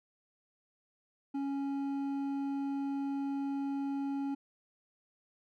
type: tone with hard clipping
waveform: triangle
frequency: 277.2 Hz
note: C#4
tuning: in tune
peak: -34 dBFS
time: 1.34-4.35 s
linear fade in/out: 10 ms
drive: 10 dB
effects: none

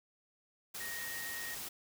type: tone in noise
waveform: sine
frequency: 1868 Hz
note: A#6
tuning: 3 cents sharp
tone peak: -42 dBFS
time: 0.8-1.55 s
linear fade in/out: 10 ms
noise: white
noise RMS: -43 dBFS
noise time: 0.74-1.69 s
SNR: -2 dB
effects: none

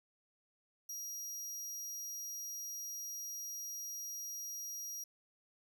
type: tone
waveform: sawtooth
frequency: 5720 Hz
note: F8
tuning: 41 cents sharp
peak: -39 dBFS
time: 0.89-5.04 s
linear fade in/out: 5 ms
effects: none

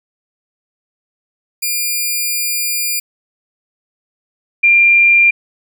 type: tone pair in turn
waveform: 5% pulse / sine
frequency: 2400 / 2387 Hz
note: D7 / D7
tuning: +37 / +28 cents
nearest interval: unison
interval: 9 cents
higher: first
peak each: -6 dBFS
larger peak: neither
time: 1.62-3 / 4.63-5.31 s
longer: first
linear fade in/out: 10 ms
effects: none

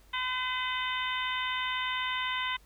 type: harmonic tone with a mistuned harmonic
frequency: 508 Hz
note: B4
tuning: 49 cents sharp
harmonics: 2 / 3 / 4 / 5 / 6 / 7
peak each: -34 / -38 / -35 / -41 / -37 / -39 dBFS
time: 0.13-2.57 s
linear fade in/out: 10 ms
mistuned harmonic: 7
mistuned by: +28 cents
effects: added 50 Hz sine -56 dBFS peak until 2.65 s + pink hiss -63 dBFS RMS until 2.65 s

